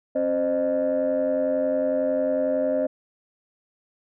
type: tone cluster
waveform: sine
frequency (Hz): 269.1 / 521 / 612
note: C4 / C5 / D#5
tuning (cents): +49 / -7 / -29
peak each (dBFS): -26 / -24 / -22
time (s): 0.15-2.87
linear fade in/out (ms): 10
effects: tanh soft clip ceiling -15 dBFS